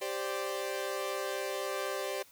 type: chord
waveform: sawtooth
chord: G suspended fourth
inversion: none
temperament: equal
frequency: 392 / 523.3 / 587.3 Hz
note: G4 / C5 / D5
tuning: 0 / 0 / 0 cents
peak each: -34 dBFS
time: 0.01-2.23 s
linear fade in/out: 10 ms
effects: white hiss -59 dBFS RMS until 2.31 s